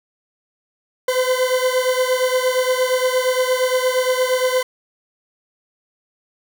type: beating tone pair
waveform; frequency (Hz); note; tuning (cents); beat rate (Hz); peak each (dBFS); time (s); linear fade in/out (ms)
40% pulse; 507 / 515.6; B4 / C5; +45 / -26; 8.6; -17 / -20; 1.08-4.63; 5
effects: none